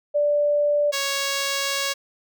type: tone pair in turn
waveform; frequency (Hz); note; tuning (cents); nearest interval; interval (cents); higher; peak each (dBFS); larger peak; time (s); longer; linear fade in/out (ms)
sine / 5% pulse; 586 / 554.1; D5 / C#5; -4 / -1; minor second; 97; first; -17 / -11; second; 0.14-0.92 / 0.92-1.94; second; 20
effects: none